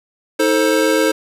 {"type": "chord", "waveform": "square", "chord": "A diminished", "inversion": "second", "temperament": "just", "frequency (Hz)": [316.8, 440, 528], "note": ["Eb4", "A4", "C5"], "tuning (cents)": [31, 0, 16], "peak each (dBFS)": -18, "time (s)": [0.39, 1.12], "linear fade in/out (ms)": 10, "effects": ["resampled to 32000 Hz", "7-bit"]}